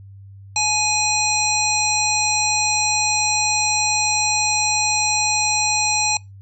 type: harmonic tone with a mistuned harmonic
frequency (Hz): 830.6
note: G#5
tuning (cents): 0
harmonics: 1 / 3 / 5 / 7 / 9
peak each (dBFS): -23 / -23 / -23 / -23 / -23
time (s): 0.56-6.17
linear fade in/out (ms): 2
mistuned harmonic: 1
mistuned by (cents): +40
effects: noise-tail reverb RT60 0.2 s tail -23 dB re dry + added 98 Hz sine -38 dBFS peak until 6.41 s